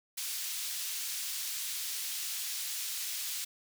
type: high-pass noise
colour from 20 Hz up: pink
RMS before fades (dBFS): -37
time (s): 0.17-3.45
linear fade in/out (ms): 10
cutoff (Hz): 3700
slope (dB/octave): 12
effects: none